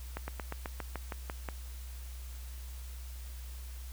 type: slowing click train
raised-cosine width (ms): 0.5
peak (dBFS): -22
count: 10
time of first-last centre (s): 0.17-1.488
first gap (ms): 110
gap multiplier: 1.07
effects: added 62 Hz sine -41 dBFS peak until 3.92 s + white hiss -54 dBFS RMS until 3.92 s